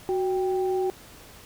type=tone pair together; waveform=sine; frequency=371.3 / 785.7 Hz; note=F#4 / G5; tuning=+6 / +4 cents; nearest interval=octave + minor second; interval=1298 cents; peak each=-23 / -31 dBFS; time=0.09-0.9 s; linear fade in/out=0 ms; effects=pink hiss -48 dBFS RMS until 1.45 s